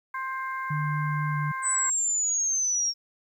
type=harmonic tone; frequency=527 Hz; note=C5; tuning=12 cents sharp; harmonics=2 / 3 / 4; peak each=-31 / -35 / -39 dBFS; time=0.14-1.9 s; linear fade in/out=5 ms
type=tone with pitch glide; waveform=sine; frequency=150 to 148.28 Hz; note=D3 to D3; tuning=+37 to +17 cents; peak=-26 dBFS; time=0.7-1.52 s; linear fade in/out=10 ms; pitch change=-20 cents; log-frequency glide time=1.31-1.37 s
type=linear sweep; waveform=sine; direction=down; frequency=8100 to 5510 Hz; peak=-23 dBFS; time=1.62-2.94 s; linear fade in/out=50 ms
effects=10-bit